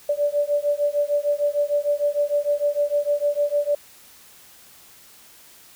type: beating tone pair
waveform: sine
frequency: 579 / 585.6 Hz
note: D5 / D5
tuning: -25 / -5 cents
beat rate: 6.6 Hz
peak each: -22 dBFS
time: 0.09-3.75 s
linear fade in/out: 5 ms
effects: white hiss -49 dBFS RMS until 5.75 s